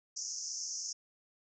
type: band-pass noise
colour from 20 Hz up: white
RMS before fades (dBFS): -40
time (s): 0.16-0.93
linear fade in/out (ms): 10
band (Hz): 5200 to 6700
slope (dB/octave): 96
effects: none